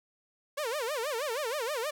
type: tone with vibrato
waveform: sawtooth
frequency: 523.3 Hz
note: C5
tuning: in tune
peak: -27 dBFS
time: 0.57-1.91 s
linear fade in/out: 10 ms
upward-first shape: sine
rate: 6.3 Hz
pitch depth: 280 cents each way
effects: none